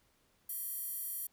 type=tone with high-pass filter; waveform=square; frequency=641 Hz; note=E5; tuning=49 cents flat; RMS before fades=-40 dBFS; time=0.49-1.27 s; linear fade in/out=5 ms; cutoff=12000 Hz; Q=3.8; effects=pink hiss -72 dBFS RMS until 1.32 s